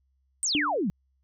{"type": "exponential sweep", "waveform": "sine", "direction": "down", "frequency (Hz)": [8820, 163.3], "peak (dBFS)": -24, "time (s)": [0.43, 0.9], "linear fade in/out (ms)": 0}
{"type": "tone with exponential decay", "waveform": "sine", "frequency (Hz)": 296.2, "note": "D4", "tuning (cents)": 15, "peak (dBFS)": -22, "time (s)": [0.55, 0.9], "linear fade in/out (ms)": 0, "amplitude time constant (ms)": 75}
{"effects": ["added 66 Hz sine -67 dBFS peak until 1.23 s"]}